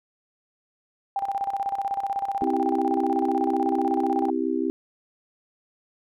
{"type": "tone with tremolo", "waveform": "sine", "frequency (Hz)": 792, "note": "G5", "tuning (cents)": 18, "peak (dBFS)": -22, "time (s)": [1.16, 4.3], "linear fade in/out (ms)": 2, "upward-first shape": "square", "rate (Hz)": 16, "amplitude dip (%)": 70}
{"type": "chord", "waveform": "sine", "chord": "C major", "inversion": "none", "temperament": "just", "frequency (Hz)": [261.6, 327, 392.4], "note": ["C4", "E4", "G4"], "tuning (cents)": [0, -14, 2], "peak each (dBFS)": [-27, -26, -28], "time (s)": [2.42, 4.7], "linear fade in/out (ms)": 0}
{"effects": []}